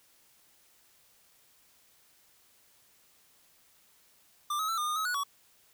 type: tone with pitch steps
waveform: square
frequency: 1187 / 1276 / 1333 / 1213 / 1223 / 1280 / 1466 / 1126 Hz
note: D6 / D#6 / E6 / D#6 / D#6 / D#6 / F#6 / C#6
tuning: +18 / +43 / +19 / -44 / -30 / +49 / -16 / +27 cents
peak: -30 dBFS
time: 4.5-5.236 s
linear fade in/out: 5 ms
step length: 92 ms
effects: white hiss -64 dBFS RMS until 5.73 s